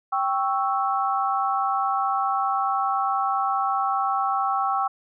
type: chord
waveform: sine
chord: C# diminished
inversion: second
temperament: equal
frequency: 784 / 1108.7 / 1318.5 Hz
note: G5 / C#6 / E6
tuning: 0 / 0 / 0 cents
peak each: -24 / -26 / -26 dBFS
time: 0.12-4.88 s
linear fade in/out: 10 ms
effects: none